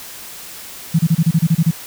sine tone bursts, 164.1 Hz, E3, 8 cents flat, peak -9 dBFS, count 10, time 0.94-1.711 s, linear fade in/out 10 ms, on 51 ms, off 29 ms, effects white hiss -34 dBFS RMS until 1.86 s

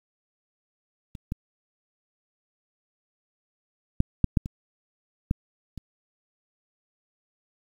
clicks, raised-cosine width 5 ms, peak -26 / -16 / -7 / -6 / -7 / -20 / -10 / -24 dBFS, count 8, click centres 1.152 / 1.321 / 4.004 / 4.243 / 4.372 / 4.459 / 5.311 / 5.777 s, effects 8-bit

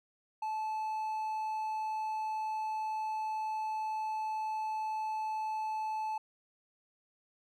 triangle tone, 869 Hz, A5, 22 cents flat, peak -31 dBFS, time 0.42-6.18 s, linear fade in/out 5 ms, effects none

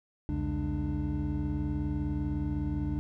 triangle tone cluster, 64.4 / 84.1 / 140.3 / 205.6 / 297 Hz, C2 / E2 / C#3 / G#3 / D4, -27 / +35 / +21 / -17 / +20 cents, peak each -33 / -34 / -33 / -38 / -32 dBFS, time 0.29-2.99 s, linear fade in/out 0 ms, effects none

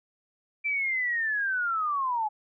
sine linear sweep, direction down, 2349 to 829 Hz, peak -25 dBFS, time 0.64-2.29 s, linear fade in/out 20 ms, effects none

